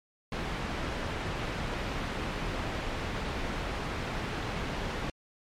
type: low-pass noise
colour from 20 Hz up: pink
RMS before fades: -34 dBFS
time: 0.32-5.1 s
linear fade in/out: 2 ms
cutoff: 3000 Hz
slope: 12 dB/octave
effects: MP3 64 kbps